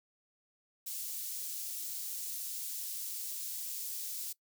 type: high-pass noise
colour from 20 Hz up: white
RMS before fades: -40 dBFS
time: 0.86-4.33 s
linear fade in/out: 10 ms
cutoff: 5400 Hz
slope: 12 dB/octave
effects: noise-tail reverb RT60 0.1 s tail -21 dB re dry